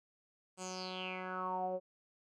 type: tone with low-pass filter sweep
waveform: 10% pulse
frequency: 185 Hz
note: F#3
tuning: in tune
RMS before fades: -40 dBFS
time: 0.57-1.8 s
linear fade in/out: 50 ms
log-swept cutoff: 8200 to 520 Hz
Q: 6.7
effects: none